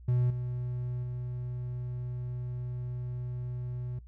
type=tone with level steps; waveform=triangle; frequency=123.47 Hz; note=B2; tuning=in tune; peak=-22 / -30 / -32 dBFS; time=0.08-3.99 s; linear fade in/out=5 ms; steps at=0.3 / 1.03 s; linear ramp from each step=5 ms; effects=noise-tail reverb RT60 0.1 s tail -18 dB re dry + added 60 Hz sine -47 dBFS peak until 4.07 s